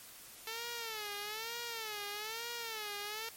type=tone with vibrato; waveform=5% pulse; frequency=440 Hz; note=A4; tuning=in tune; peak=-28 dBFS; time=0.47-3.29 s; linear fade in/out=2 ms; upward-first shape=sine; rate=1.1 Hz; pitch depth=130 cents each way; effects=white hiss -53 dBFS RMS until 3.36 s + MP3 64 kbps